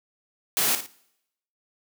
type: noise with echo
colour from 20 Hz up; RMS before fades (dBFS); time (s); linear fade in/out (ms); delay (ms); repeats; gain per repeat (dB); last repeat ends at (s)
white; -23; 0.57-0.75; 0; 56; 2; -9; 0.862
effects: noise-tail reverb RT60 0.8 s tail -22 dB re dry + high-pass 150 Hz 12 dB/octave

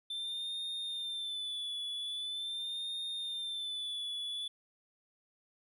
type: tone with vibrato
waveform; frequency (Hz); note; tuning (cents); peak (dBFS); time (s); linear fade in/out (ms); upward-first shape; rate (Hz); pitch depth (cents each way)
triangle; 3541; A7; +10; -35; 0.1-4.48; 5; sine; 0.43; 59
effects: none

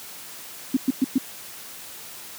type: tone bursts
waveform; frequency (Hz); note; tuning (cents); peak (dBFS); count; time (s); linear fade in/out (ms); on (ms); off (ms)
sine; 262.5; C4; +6; -15; 4; 0.74-1.182; 5; 28; 110
effects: white hiss -40 dBFS RMS until 2.38 s + high-pass 100 Hz 12 dB/octave

